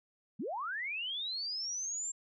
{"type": "linear sweep", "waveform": "sine", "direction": "up", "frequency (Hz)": [160, 7459], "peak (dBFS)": -35, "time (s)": [0.39, 2.12], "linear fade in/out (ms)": 10, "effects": []}